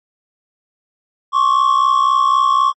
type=tone pair together; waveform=triangle; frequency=1074.1 / 1138 Hz; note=C6 / C#6; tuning=+45 / +45 cents; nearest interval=minor second; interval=100 cents; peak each=-10 dBFS; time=1.32-2.73 s; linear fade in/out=50 ms; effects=tanh soft clip ceiling -6 dBFS + MP3 32 kbps